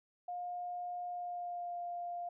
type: tone with pitch glide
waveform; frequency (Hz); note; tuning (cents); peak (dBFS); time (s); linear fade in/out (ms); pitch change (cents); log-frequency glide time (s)
sine; 711 to 700; F5 to F5; +31 to +4; -38; 0.28-2.29; 5; -27; 1.07-1.78
effects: none